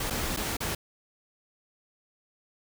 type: noise with dropouts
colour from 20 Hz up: pink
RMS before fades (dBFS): -31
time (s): 0-0.75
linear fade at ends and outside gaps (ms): 5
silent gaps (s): 0.101-0.105 / 0.365-0.371 / 0.569-0.604
effects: none